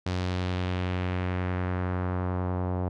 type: tone with low-pass filter sweep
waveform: sawtooth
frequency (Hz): 91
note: F#2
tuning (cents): -28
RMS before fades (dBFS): -29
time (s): 0.06-2.89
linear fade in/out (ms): 5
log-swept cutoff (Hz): 5000 to 800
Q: 1.4
effects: none